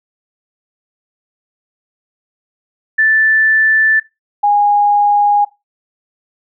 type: tone pair in turn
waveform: sine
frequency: 1760 / 822 Hz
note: A6 / G#5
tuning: 0 / -18 cents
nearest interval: octave + minor second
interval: 1318 cents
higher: first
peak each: -8 dBFS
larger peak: neither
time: 2.98-4 / 4.43-5.45 s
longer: neither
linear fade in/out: 10 ms
effects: noise-tail reverb RT60 0.2 s tail -18 dB re dry